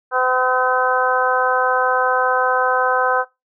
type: harmonic tone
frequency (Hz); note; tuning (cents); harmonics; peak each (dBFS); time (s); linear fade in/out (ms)
254.8; C4; -46; 2 / 3 / 4 / 5 / 6; -21 / -21 / -21 / -21 / -21; 0.11-3.25; 50
effects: noise-tail reverb RT60 0.2 s tail -19 dB re dry